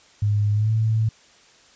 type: tone with pitch glide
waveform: sine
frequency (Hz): 103.83 to 110.64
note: G#2 to A2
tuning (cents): 0 to +10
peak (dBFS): -17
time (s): 0.22-1.09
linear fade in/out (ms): 5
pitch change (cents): +110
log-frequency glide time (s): 0.53-0.72
effects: white hiss -53 dBFS RMS until 1.75 s + resampled to 16000 Hz